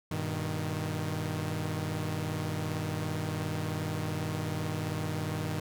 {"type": "chord", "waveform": "sawtooth", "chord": "G augmented", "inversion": "none", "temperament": "equal with one note detuned", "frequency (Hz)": [98, 120.65, 155.56], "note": ["G2", "B2", "D#3"], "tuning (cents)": [0, -40, 0], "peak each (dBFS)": [-32, -35, -30], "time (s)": [0.11, 5.6], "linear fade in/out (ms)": 5, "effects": []}